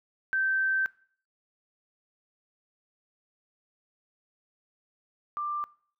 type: tone pair in turn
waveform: sine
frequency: 1553 / 1185 Hz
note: G6 / D6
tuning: -17 / +15 cents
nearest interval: perfect fourth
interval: 468 cents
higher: first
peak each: -24 / -29 dBFS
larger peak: first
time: 0.33-0.86 / 5.37-5.64 s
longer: first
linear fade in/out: 0 ms
effects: noise-tail reverb RT60 0.5 s tail -21 dB re dry